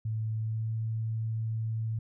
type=tone with pitch glide; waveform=sine; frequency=110 to 111.6 Hz; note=A2 to A2; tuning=0 to +25 cents; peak=-29 dBFS; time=0.05-1.99 s; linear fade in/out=5 ms; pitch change=+25 cents; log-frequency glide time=0.38-0.74 s; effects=none